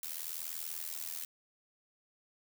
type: noise with amplitude modulation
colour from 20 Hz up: blue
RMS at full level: -37 dBFS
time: 0.03-1.25 s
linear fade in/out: 2 ms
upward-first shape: sine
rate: 80.6 Hz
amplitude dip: 90%
effects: none